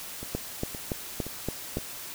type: two click trains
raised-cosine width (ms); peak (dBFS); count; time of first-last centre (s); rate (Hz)
2; -24 / -15; 4 / 6; 0.23-1.784 / 0.35-1.77; 1.93 / 3.52
effects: white hiss -40 dBFS RMS until 2.14 s